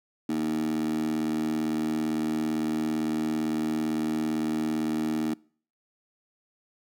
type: tone with high-pass filter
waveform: 15% pulse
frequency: 77.78 Hz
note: D#2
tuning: in tune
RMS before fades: -28 dBFS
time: 0.29-5.34 s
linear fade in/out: 5 ms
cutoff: 270 Hz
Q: 7.9
effects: noise-tail reverb RT60 0.5 s tail -25 dB re dry